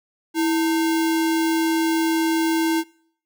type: tone with sample-and-hold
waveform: sine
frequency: 326 Hz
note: E4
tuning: 19 cents flat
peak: -17 dBFS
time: 0.34-2.84 s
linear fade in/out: 50 ms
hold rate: 1225 Hz
effects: noise-tail reverb RT60 0.6 s tail -23 dB re dry